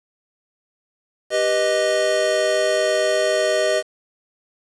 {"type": "chord", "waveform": "square", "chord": "G augmented", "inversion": "none", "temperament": "equal", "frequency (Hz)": [392, 493.9, 622.3], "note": ["G4", "B4", "D#5"], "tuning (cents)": [0, 0, 0], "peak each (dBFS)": [-25, -25, -19], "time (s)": [1.3, 3.83], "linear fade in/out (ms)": 50, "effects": ["resampled to 22050 Hz", "7-bit"]}